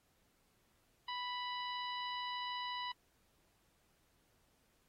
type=harmonic tone; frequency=987.8 Hz; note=B5; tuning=in tune; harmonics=1 / 2 / 3 / 4 / 5; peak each=-41 / -47 / -46 / -48 / -56 dBFS; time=1.08-2.92 s; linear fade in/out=5 ms; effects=pink hiss -75 dBFS RMS until 4.88 s + AAC 48 kbps